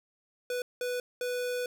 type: tone bursts at uneven times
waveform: square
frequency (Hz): 493.9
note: B4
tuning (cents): 0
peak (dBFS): -31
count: 3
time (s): 0.5-0.62 / 0.81-1 / 1.21-1.66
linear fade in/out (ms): 2
effects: none